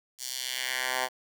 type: tone with high-pass filter sweep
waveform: 10% pulse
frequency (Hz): 128.2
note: C3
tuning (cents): -35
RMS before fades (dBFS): -32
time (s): 0.18-1.09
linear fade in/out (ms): 50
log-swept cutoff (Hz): 6000 to 860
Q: 1.3
effects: 8-bit